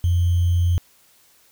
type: tone with sample-and-hold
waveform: sine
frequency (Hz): 87.31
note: F2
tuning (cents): 0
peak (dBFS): -15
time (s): 0.04-0.78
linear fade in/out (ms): 0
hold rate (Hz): 3150
effects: white hiss -56 dBFS RMS until 1.51 s